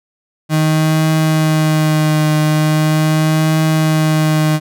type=tone with vibrato; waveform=35% pulse; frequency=155.56 Hz; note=D#3; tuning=in tune; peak=-9 dBFS; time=0.49-4.6 s; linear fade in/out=50 ms; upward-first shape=triangle; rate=0.4 Hz; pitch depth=27 cents each way; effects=none